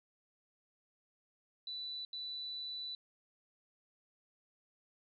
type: tone bursts at uneven times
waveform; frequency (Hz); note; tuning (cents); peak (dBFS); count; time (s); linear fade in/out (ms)
sine; 3974; B7; +10; -40; 2; 1.67-2.05 / 2.13-2.95; 2
effects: none